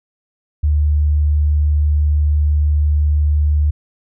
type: tone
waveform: sine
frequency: 74.5 Hz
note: D2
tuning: 25 cents sharp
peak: -11 dBFS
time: 0.63-3.71 s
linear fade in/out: 10 ms
effects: none